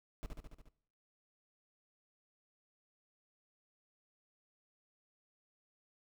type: noise with echo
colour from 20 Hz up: brown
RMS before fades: -40 dBFS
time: 0.23-0.26 s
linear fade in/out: 0 ms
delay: 71 ms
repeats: 6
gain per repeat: -3 dB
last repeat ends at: 0.686 s
effects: noise-tail reverb RT60 0.6 s tail -18 dB re dry